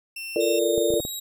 sawtooth tone, 2700 Hz, E7, 41 cents sharp, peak -29 dBFS, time 0.16-0.59 s, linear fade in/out 5 ms
sine chord, Bb major seventh, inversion second, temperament equal with one note detuned, 342.8 / 440 / 466.2 / 587.3 Hz, F4 / A4 / Bb4 / D5, -32 / 0 / 0 / 0 cents, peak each -25 dBFS, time 0.36-1 s, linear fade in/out 2 ms
15% pulse tone with pitch glide, 3685 to 3830 Hz, A#7 to A#7, -21 to +46 cents, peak -24 dBFS, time 0.4-1.2 s, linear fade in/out 10 ms, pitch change +67 cents, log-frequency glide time 0.93-1.08 s
clicks, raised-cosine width 2 ms, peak -19 dBFS, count 5, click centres 0.779 / 0.904 / 0.939 / 1.003 / 1.051 s
effects none

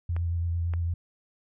sine tone with vibrato, 85 Hz, F2, 46 cents flat, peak -25 dBFS, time 0.09-0.94 s, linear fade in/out 5 ms, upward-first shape sine, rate 8.9 Hz, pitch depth 23 cents each way
clicks, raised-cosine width 0.5 ms, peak -25 dBFS, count 2, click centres 0.165 / 0.737 s
effects none

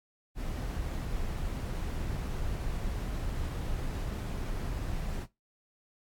brown noise, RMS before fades -34 dBFS, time 0.35-5.27 s, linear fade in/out 50 ms, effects noise-tail reverb RT60 0.2 s tail -18 dB re dry + AAC 64 kbps

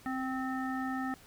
harmonic tone with a mistuned harmonic, 259.8 Hz, C4, 12 cents flat, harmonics 1 / 3 / 5 / 7, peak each -34 / -39 / -41 / -42 dBFS, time 0.06-1.14 s, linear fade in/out 0 ms, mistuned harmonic 1, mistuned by +16 cents, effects pink hiss -57 dBFS RMS until 1.26 s

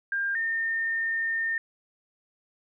sine tone pair in turn, 1600 / 1818.6 Hz, G6 / A#6, +35 / -43 cents, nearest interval major second, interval 222 cents, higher second, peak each -25 dBFS, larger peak neither, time 0.12-0.35 / 0.35-1.58 s, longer second, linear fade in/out 2 ms, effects none

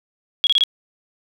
sine tone bursts, 3322 Hz, G#7, in tune, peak -12 dBFS, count 4, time 0.44-0.637 s, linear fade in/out 0 ms, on 29 ms, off 27 ms, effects none

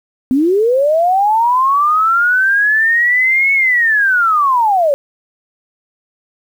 sine linear two-way sweep, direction up then down, 246.9 to 2215 to 542 Hz, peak -9 dBFS, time 0.31-4.94 s, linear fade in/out 0 ms, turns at 3.53 s, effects 7-bit

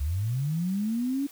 sine linear sweep, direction up, 65.41 to 286.1 Hz, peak -25 dBFS, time 0-1.27 s, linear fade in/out 10 ms, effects white hiss -50 dBFS RMS until 1.31 s

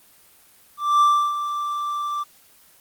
triangle tone with ADSR envelope, 1174.7 Hz, D6, in tune, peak -10 dBFS, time 0.77-2.24 s, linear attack 240 ms, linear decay 320 ms, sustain -11 dB, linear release 20 ms, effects white hiss -53 dBFS RMS until 2.8 s + Opus 24 kbps

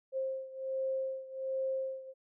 sine beating tone pair, 529 / 530.3 Hz, C5 / C5, +19 / +23 cents, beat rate 1.3 Hz, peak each -35 / -38 dBFS, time 0.12-2.14 s, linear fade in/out 50 ms, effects none

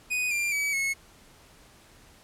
45% pulse tone with pitch steps, 2489 / 2383 / 2282 / 2186 Hz, D#7 / D7 / C#7 / C#7, 0 / +25 / +50 / -25 cents, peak -25 dBFS, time 0.1-0.94 s, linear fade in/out 20 ms, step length 210 ms, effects pink hiss -55 dBFS RMS until 2.23 s + low-pass 12000 Hz 12 dB/octave

